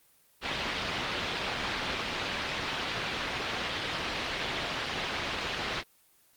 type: low-pass noise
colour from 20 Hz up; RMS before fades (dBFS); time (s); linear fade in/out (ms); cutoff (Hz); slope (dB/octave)
white; -32; 0.41-5.84; 50; 3900; 24
effects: white hiss -64 dBFS RMS until 6.36 s + Opus 24 kbps